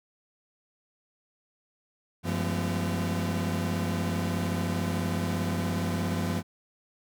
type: tone cluster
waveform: 40% pulse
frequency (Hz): 94.4 / 171.8 / 205.4 / 216.7 / 249.9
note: F#2 / F3 / G#3 / A3 / B3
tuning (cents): +35 / -28 / -19 / -26 / +21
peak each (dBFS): -31 / -30 / -38 / -37 / -34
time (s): 2.23-6.43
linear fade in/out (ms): 50
effects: none